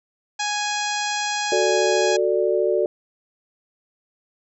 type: harmonic tone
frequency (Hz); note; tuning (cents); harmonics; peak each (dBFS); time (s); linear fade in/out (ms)
830.6; G#5; 0; 1 / 2 / 3 / 4 / 5 / 6 / 7 / 8 / 9; -26 / -29 / -31 / -32 / -33 / -34 / -34 / -35 / -36; 0.39-2.17; 10
type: chord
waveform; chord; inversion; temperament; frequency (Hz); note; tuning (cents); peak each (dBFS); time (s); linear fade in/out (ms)
sine; D major; first; equal with one note detuned; 370 / 443.8 / 587.3; F#4 / A4 / D5; 0 / +15 / 0; -21 / -22 / -22; 1.52-2.86; 2
effects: none